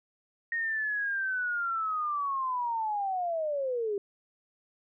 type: linear sweep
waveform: sine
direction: down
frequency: 1864.7 to 392 Hz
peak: -28 dBFS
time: 0.52-3.98 s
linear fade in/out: 2 ms
effects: none